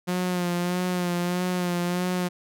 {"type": "tone with vibrato", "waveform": "sawtooth", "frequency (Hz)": 178.2, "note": "F3", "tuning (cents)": 35, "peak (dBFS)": -20, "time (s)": [0.07, 2.29], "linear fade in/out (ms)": 20, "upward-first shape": "sine", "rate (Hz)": 1.6, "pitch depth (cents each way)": 34, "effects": []}